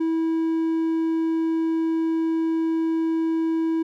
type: tone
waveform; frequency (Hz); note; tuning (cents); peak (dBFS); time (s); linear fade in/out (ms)
triangle; 325.3; E4; -23; -18; 0-3.83; 10
effects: none